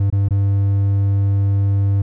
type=tone with dropouts; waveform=triangle; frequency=99.3 Hz; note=G2; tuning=23 cents sharp; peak=-11 dBFS; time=0-2.02 s; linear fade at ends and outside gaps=5 ms; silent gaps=0.102-0.125 / 0.286-0.307 s; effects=none